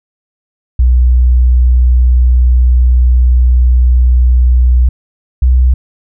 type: tone pair in turn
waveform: sine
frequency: 61.74 / 63.07 Hz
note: B1 / B1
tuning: 0 / +37 cents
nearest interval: unison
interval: 37 cents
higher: second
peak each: -4 dBFS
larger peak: neither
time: 0.79-4.89 / 5.42-5.74 s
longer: first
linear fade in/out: 5 ms
effects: none